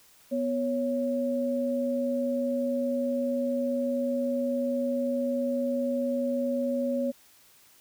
sine tone pair together, 247 / 554.4 Hz, B3 / C#5, 0 / 0 cents, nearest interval octave + major second, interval 1400 cents, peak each -28 dBFS, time 0.31-7.12 s, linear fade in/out 20 ms, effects white hiss -58 dBFS RMS until 7.8 s

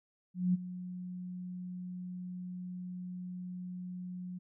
sine tone with ADSR envelope, 180.8 Hz, F#3, 40 cents flat, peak -24 dBFS, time 0.34-4.39 s, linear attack 200 ms, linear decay 22 ms, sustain -15 dB, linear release 16 ms, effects none

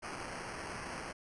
blue noise with sample-and-hold, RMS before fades -43 dBFS, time 0.02-1.13 s, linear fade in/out 20 ms, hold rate 3675 Hz, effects resampled to 24000 Hz

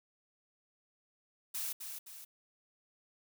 blue noise with echo, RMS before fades -38 dBFS, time 1.54-1.73 s, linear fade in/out 10 ms, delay 260 ms, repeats 2, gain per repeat -6 dB, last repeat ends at 2.25 s, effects none

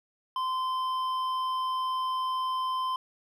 sine tone with hard clipping, 1033 Hz, C6, 22 cents flat, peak -29 dBFS, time 0.36-2.96 s, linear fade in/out 2 ms, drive 7 dB, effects none

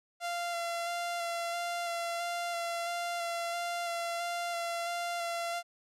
sawtooth tone with vibrato, 688 Hz, F5, 26 cents flat, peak -29 dBFS, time 0.2-5.63 s, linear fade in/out 50 ms, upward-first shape square, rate 1.5 Hz, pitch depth 13 cents each way, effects low-pass 11000 Hz 12 dB/octave

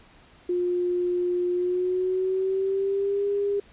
sine tone with pitch glide, 355.6 to 403.8 Hz, F4 to G#4, +31 to -49 cents, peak -22 dBFS, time 0.49-3.6 s, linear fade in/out 5 ms, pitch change +220 cents, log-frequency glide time 1.53-3.26 s, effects pink hiss -54 dBFS RMS until 3.72 s + resampled to 8000 Hz

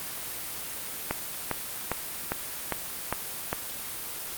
click train, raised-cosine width 0.5 ms, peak -11 dBFS, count 7, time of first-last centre 1.11-3.529 s, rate 2.48 Hz, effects white hiss -36 dBFS RMS until 4.37 s + Opus 32 kbps

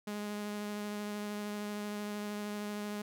sawtooth tone with vibrato, 207.7 Hz, G#3, in tune, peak -33 dBFS, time 0.07-3.02 s, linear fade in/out 5 ms, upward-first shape triangle, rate 13 Hz, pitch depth 13 cents each way, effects none

